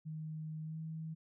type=tone with pitch glide; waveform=sine; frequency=156.4 to 159.69 Hz; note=D#3 to D#3; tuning=+9 to +45 cents; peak=-40 dBFS; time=0.05-1.15 s; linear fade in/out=20 ms; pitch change=+36 cents; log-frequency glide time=0.63-0.79 s; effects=none